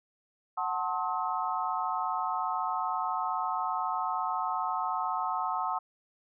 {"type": "chord", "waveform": "sine", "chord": "F# diminished seventh", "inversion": "none", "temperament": "just", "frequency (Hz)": [740, 888, 1065.6, 1278.7], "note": ["F#5", "A5", "C6", "Eb6"], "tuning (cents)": [0, 16, 31, 47], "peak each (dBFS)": -34, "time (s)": [0.57, 5.79], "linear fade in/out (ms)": 10, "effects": []}